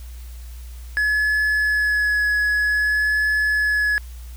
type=tone with vibrato; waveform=triangle; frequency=1698 Hz; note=G#6; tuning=38 cents sharp; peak=-15 dBFS; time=0.97-3.98 s; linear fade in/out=0 ms; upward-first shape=sine; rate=0.53 Hz; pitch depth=12 cents each way; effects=added 60 Hz sine -33 dBFS peak until 4.36 s + white hiss -49 dBFS RMS until 4.36 s